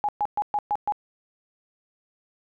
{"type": "tone bursts", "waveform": "sine", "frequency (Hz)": 830.6, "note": "G#5", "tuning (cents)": 0, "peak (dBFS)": -21, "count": 6, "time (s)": [0.04, 0.922], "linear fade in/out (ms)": 0, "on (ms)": 47, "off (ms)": 120, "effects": []}